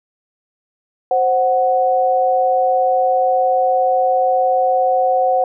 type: tone pair together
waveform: sine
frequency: 524 / 741 Hz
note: C5 / F#5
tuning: +2 / +2 cents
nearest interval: tritone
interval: 600 cents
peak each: -16 / -14 dBFS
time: 1.11-5.44 s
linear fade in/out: 2 ms
effects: none